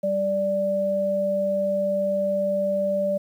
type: tone pair together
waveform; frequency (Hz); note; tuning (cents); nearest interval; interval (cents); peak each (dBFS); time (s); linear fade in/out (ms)
sine; 195.9 / 586.1; G3 / D5; -1 / -4; octave + perfect fifth; 1897; -29 / -21; 0.03-3.18; 10
effects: 9-bit